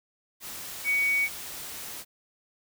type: tone in noise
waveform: sine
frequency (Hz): 2250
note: C#7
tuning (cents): +25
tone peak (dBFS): -22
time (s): 0.84-1.29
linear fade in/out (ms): 50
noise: white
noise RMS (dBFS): -39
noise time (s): 0.4-2.05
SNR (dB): +14
effects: none